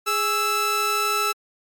sawtooth tone pair together, 415.3 / 1318.5 Hz, G#4 / E6, 0 / 0 cents, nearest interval octave + minor sixth, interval 2000 cents, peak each -24 / -17 dBFS, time 0.06-1.33 s, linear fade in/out 20 ms, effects MP3 96 kbps

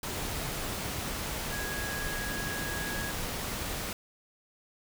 sine tone in noise, 1656 Hz, G#6, 5 cents flat, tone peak -37 dBFS, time 1.51-3.11 s, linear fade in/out 2 ms, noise pink, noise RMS -35 dBFS, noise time 0.03-3.93 s, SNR -5 dB, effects none

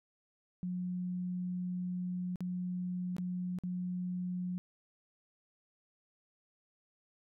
sine tone with dropouts, 180.3 Hz, F#3, 45 cents flat, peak -34 dBFS, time 0.63-4.58 s, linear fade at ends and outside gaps 0 ms, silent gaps 2.358-2.406 / 3.166-3.183 / 3.587-3.636 s, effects none

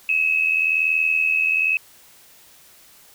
sine tone pair together, 2556 / 2637 Hz, D#7 / E7, +46 / 0 cents, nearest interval minor second, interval 54 cents, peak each -18 / -22 dBFS, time 0.09-1.77 s, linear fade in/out 2 ms, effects white hiss -50 dBFS RMS until 3.14 s

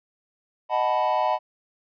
triangle chord, B dominant seventh, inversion first, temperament equal with one note detuned, 622.3 / 740 / 871.4 / 987.8 Hz, D#5 / F#5 / A5 / B5, 0 / 0 / -17 / 0 cents, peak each -24 dBFS, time 0.69-1.39 s, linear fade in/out 50 ms, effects resampled to 11025 Hz

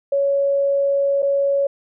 sine tone with dropouts, 558 Hz, C#5, 11 cents sharp, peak -15 dBFS, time 0.12-1.67 s, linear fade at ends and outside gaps 5 ms, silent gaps 1.222-1.227 s, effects none

